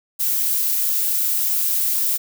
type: noise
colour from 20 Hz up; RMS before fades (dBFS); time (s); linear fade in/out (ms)
violet; -20; 0.19-2.18; 20
effects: none